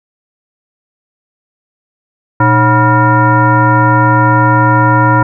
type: tone with frequency modulation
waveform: sine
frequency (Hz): 545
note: C#5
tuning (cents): -29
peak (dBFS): -5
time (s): 2.4-5.23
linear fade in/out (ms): 5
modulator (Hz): 426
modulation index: 2
effects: none